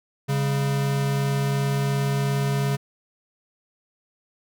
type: tone pair together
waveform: square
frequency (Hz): 138.59 / 201.4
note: C#3 / G3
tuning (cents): 0 / +47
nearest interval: tritone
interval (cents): 647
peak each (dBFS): -22 / -32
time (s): 0.28-2.77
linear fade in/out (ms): 20
effects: none